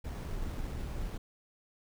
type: noise with sample-and-hold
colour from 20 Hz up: brown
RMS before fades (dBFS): -37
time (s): 0.04-1.18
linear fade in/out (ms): 10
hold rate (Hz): 7350
effects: none